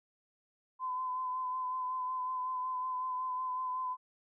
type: tone with vibrato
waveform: sine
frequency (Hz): 1018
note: C6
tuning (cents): -48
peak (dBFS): -33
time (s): 0.79-3.97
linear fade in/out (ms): 50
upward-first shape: sine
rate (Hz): 5.4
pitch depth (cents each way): 22
effects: none